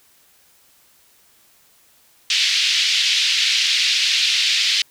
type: band-pass noise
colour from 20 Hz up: white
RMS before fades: -18 dBFS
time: 2.3-4.82 s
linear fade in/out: 2 ms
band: 2400 to 4600 Hz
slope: 24 dB/octave
effects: white hiss -55 dBFS RMS until 4.9 s